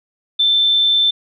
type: tone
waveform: sine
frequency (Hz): 3545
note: A7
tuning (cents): +12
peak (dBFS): -11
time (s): 0.39-1.11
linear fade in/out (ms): 10
effects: none